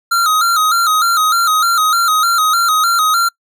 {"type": "tone with vibrato", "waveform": "square", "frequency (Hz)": 1315, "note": "E6", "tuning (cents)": -5, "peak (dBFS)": -11, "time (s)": [0.11, 3.29], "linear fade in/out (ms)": 10, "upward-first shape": "square", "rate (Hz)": 3.3, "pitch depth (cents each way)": 78, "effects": ["noise-tail reverb RT60 0.1 s tail -25 dB re dry"]}